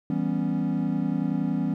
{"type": "chord", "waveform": "triangle", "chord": "C# half-diminished seventh", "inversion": "first", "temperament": "equal", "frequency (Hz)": [164.81, 196, 246.9, 277.2], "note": ["E3", "G3", "B3", "C#4"], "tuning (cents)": [0, 0, 0, 0], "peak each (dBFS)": -27, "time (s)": [0.1, 1.74], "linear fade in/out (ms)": 2, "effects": []}